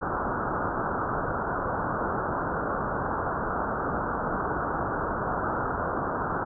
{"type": "low-pass noise", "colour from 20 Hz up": "white", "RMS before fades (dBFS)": -29, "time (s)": [0.01, 6.45], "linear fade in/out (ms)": 20, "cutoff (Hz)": 1500, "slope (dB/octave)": 96, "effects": []}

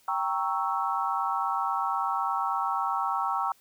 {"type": "chord", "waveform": "sine", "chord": "G diminished seventh", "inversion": "none", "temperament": "equal", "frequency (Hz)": [784, 932.3, 1108.7, 1318.5], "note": ["G5", "Bb5", "Db6", "Fb6"], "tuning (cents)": [0, 0, 0, 0], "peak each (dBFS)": -31, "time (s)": [0.08, 3.52], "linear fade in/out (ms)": 2, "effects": ["white hiss -62 dBFS RMS until 3.6 s"]}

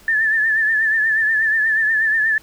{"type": "tone with vibrato", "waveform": "sine", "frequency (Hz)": 1760, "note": "A6", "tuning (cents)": 0, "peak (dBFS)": -14, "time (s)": [0.08, 2.38], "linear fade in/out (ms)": 2, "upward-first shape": "triangle", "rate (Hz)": 8.3, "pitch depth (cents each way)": 68, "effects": ["pink hiss -48 dBFS RMS until 2.42 s"]}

